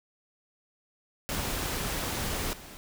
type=noise with level steps; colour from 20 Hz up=pink; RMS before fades=-32 / -46 dBFS; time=1.29-2.77 s; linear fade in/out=0 ms; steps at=2.53 s; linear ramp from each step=2 ms; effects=none